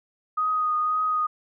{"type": "tone with vibrato", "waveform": "sine", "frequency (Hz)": 1244.5, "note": "D#6", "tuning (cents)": 0, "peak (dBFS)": -21, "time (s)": [0.37, 1.27], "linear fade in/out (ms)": 10, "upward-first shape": "triangle", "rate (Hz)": 1.9, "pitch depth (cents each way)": 20, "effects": []}